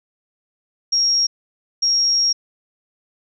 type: tone bursts at uneven times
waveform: sine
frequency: 5588 Hz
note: F8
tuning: in tune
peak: -14 dBFS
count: 2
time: 0.92-1.27 / 1.82-2.33 s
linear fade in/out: 10 ms
effects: none